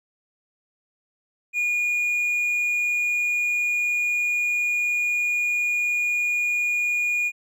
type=tone; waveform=triangle; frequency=2439 Hz; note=D#7; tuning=35 cents flat; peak=-19 dBFS; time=1.53-7.32 s; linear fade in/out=50 ms; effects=none